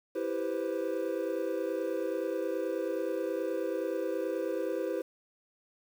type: chord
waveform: triangle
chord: C major seventh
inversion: first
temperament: equal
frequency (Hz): 329.6 / 392 / 493.9 / 523.3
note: E4 / G4 / B4 / C5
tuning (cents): 0 / 0 / 0 / 0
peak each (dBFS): -34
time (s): 0.15-5.02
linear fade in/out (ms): 10
effects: 9-bit